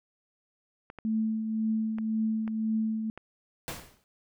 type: clicks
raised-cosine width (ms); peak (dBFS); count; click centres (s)
0.5; -27; 5; 0.901 / 0.987 / 1.985 / 2.478 / 3.176
type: tone with tremolo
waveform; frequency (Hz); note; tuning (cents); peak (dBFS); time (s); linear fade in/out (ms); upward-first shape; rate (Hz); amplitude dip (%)
sine; 220; A3; 0; -24; 1.05-3.1; 0; triangle; 1.9; 50
type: noise with exponential decay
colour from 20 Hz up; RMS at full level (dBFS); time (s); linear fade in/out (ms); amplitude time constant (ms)
pink; -33; 3.68-4.04; 0; 77
effects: none